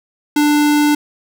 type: tone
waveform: square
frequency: 295.6 Hz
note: D4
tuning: 11 cents sharp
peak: -11 dBFS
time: 0.36-0.95 s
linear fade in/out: 5 ms
effects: none